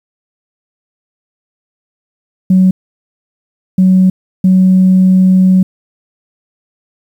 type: tone bursts at uneven times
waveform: sine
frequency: 186.4 Hz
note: F#3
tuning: 13 cents sharp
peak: -3 dBFS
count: 3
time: 2.5-2.71 / 3.78-4.1 / 4.44-5.63 s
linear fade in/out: 5 ms
effects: tanh soft clip ceiling 0 dBFS + 7-bit